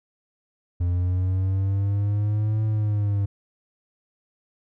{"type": "linear two-way sweep", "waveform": "triangle", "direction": "up then down", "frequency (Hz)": [87, 109, 99.3], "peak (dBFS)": -18, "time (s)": [0.8, 3.26], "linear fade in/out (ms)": 10, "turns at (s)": 2.64, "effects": []}